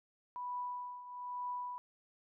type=tone with tremolo; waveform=sine; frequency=986 Hz; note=B5; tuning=3 cents flat; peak=-36 dBFS; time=0.36-1.78 s; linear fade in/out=0 ms; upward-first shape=triangle; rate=1.1 Hz; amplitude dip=75%; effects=none